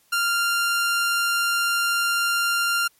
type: tone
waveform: sawtooth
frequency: 1392 Hz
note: F6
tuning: 6 cents flat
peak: -16 dBFS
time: 0.12-2.88 s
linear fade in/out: 10 ms
effects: white hiss -61 dBFS RMS until 2.99 s + MP3 64 kbps